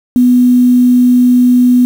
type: tone with quantisation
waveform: sine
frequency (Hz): 247.5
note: B3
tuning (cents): +4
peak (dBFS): -4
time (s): 0.16-1.85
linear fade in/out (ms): 0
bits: 5
effects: none